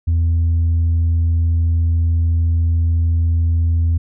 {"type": "tone with tanh clipping", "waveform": "sine", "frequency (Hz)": 83.1, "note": "E2", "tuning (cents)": 15, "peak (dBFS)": -13, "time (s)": [0.07, 3.98], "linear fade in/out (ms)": 10, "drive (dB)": 1, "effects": []}